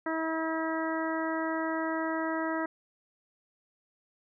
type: harmonic tone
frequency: 322 Hz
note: E4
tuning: 41 cents flat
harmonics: 1 / 2 / 3 / 4 / 5 / 6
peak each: -32 / -35 / -37 / -38 / -39 / -40 dBFS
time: 0.06-2.66 s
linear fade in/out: 5 ms
effects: none